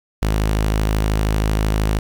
sawtooth tone, 52.9 Hz, G#1, 33 cents sharp, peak -12 dBFS, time 0.22-1.99 s, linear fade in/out 5 ms, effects 8-bit

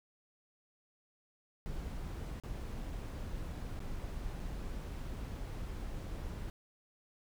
brown noise with dropouts, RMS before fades -41 dBFS, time 1.66-6.5 s, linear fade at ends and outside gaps 0 ms, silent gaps 2.399-2.436 / 3.793-3.803 / 4.398-4.402 s, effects none

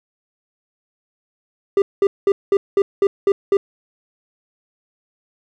triangle tone bursts, 396.7 Hz, G4, 21 cents sharp, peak -9 dBFS, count 8, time 1.77-3.57 s, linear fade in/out 2 ms, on 50 ms, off 200 ms, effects none

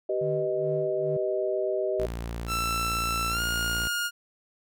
sine chord, G augmented, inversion none, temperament equal with one note detuned, 386.4 / 493.9 / 622.3 Hz, G4 / B4 / D#5, -25 / 0 / 0 cents, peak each -28 / -33 / -28 dBFS, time 0.09-2.06 s, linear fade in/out 5 ms
triangle tone with tremolo, 150 Hz, D3, 37 cents sharp, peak -29 dBFS, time 0.21-1.17 s, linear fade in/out 5 ms, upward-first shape sine, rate 2.4 Hz, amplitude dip 90%
sawtooth tone, 57.7 Hz, A#1, 17 cents flat, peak -28 dBFS, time 1.99-3.88 s, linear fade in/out 10 ms
sawtooth tone with pitch glide, 1335 to 1422.6 Hz, E6 to F6, +22 to +32 cents, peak -23 dBFS, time 2.47-4.11 s, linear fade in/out 50 ms, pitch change +110 cents, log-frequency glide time 3.3-3.41 s
effects none

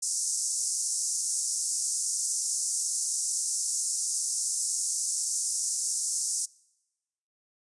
white band-pass noise, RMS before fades -30 dBFS, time 0.02-6.46 s, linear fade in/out 10 ms, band 5500 to 9700 Hz, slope 48 dB/octave, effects noise-tail reverb RT60 1.0 s tail -25 dB re dry + resampled to 24000 Hz

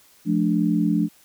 sine chord, D minor, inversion first, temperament equal with one note detuned, 174.61 / 215.6 / 293.7 Hz, F3 / A3 / D4, 0 / -35 / 0 cents, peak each -22 dBFS, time 0.25-1.09 s, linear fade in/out 50 ms, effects white hiss -55 dBFS RMS until 1.24 s

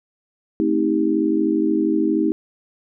sine chord, A half-diminished seventh, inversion none, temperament just, 220 / 264 / 316.8 / 396 Hz, A3 / C4 / Eb4 / G4, 0 / +16 / +31 / +18 cents, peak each -24 / -24 / -18 / -24 dBFS, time 0.6-2.32 s, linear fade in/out 0 ms, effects none

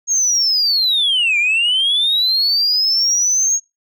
sine linear two-way sweep, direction down then up, 6600 to 2334 to 6600 Hz, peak -11 dBFS, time 0.07-3.6 s, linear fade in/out 50 ms, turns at 1.38 s, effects noise-tail reverb RT60 0.2 s tail -25 dB re dry + tanh soft clip ceiling -10 dBFS

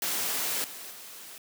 white noise with level steps, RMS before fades -30 / -42 / -45 dBFS, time 0.02-1.38 s, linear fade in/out 2 ms, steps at 0.64 / 0.91 s, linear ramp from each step 2 ms, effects high-pass 200 Hz 12 dB/octave

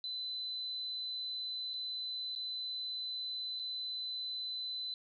sine tone with dropouts, 4021 Hz, B7, 30 cents sharp, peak -37 dBFS, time 0.04-4.94 s, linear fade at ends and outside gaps 1 ms, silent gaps 1.735-1.739 / 2.352-2.36 / 3.592-3.596 s, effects none

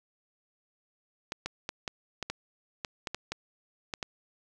clicks, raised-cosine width 0.2 ms, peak -16 dBFS, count 12, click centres 1.321 / 1.46 / 1.691 / 1.878 / 2.227 / 2.3 / 2.848 / 3.072 / 3.146 / 3.32 / 3.938 / 4.028 s, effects none

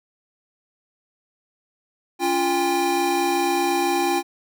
square tone cluster, 281.9 / 347.3 / 801 Hz, C#4 / F4 / G5, +29 / -10 / +37 cents, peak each -29 / -23 / -23 dBFS, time 2.19-4.23 s, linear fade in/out 50 ms, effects none

